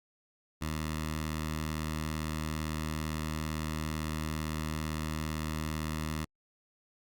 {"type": "tone with notch filter", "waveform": "10% pulse", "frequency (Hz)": 77.78, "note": "D#2", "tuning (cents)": 0, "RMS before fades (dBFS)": -35, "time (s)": [0.61, 6.25], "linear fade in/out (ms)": 10, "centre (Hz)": 440, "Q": 1, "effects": ["Opus 48 kbps"]}